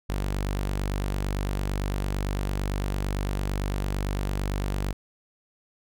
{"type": "tone", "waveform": "sawtooth", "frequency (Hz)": 48.89, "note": "G1", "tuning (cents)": -4, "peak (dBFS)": -22, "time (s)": [0.09, 4.93], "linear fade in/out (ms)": 10, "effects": []}